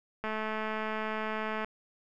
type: click train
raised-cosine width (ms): 0.5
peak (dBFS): -20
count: 306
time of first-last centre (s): 0.24-1.646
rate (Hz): 217
effects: none